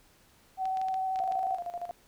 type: tone with vibrato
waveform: sine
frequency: 758 Hz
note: F#5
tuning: 42 cents sharp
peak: -28 dBFS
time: 0.57-1.59 s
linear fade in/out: 50 ms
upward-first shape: sine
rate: 13 Hz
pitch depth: 11 cents each way
type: clicks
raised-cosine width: 0.2 ms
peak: -28 dBFS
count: 8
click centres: 0.655 / 0.772 / 0.815 / 0.885 / 0.942 / 1.159 / 1.19 / 1.322 s
type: tone with tremolo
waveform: sine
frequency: 698.5 Hz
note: F5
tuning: in tune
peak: -32 dBFS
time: 1.2-1.91 s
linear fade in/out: 0 ms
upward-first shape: square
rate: 13 Hz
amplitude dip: 75%
effects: pink hiss -62 dBFS RMS until 2.07 s